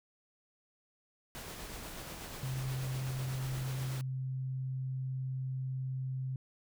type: noise with tremolo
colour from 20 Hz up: pink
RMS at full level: -44 dBFS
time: 1.35-4.01 s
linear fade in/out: 0 ms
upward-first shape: sine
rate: 8.2 Hz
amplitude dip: 25%
type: tone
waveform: sine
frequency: 130.81 Hz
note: C3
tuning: in tune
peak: -34 dBFS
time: 2.43-6.36 s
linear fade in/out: 2 ms
effects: none